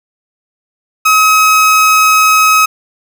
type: tone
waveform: 30% pulse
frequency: 1274 Hz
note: D#6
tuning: 41 cents sharp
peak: -3 dBFS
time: 1.05-2.66 s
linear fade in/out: 10 ms
effects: none